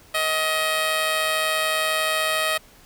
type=tone with amplitude modulation; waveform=10% pulse; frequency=631 Hz; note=D#5; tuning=24 cents sharp; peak=-10 dBFS; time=0.14-2.58 s; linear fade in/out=10 ms; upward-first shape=sine; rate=154 Hz; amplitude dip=45%; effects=pink hiss -51 dBFS RMS until 2.85 s